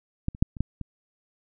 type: clicks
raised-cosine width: 5 ms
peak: -13 / -28 / -6 / -26 / -11 / -21 dBFS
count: 6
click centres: 0.284 / 0.349 / 0.425 / 0.568 / 0.606 / 0.813 s
effects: none